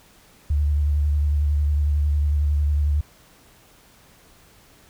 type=tone with vibrato; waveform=sine; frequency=73.42 Hz; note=D2; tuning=in tune; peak=-17 dBFS; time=0.5-3.01 s; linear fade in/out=5 ms; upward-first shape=sine; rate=11 Hz; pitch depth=35 cents each way; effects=pink hiss -53 dBFS RMS until 4.89 s